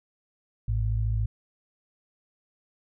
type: tone pair together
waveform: sine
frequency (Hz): 54.55 / 108.7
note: A1 / A2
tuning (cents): -14 / -21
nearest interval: octave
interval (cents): 1193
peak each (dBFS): -26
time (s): 0.68-1.26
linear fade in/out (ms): 5
effects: none